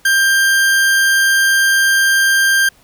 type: tone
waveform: 40% pulse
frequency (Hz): 1587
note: G6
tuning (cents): +21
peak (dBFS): -9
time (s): 0.05-2.69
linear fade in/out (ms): 5
effects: pink hiss -50 dBFS RMS until 2.83 s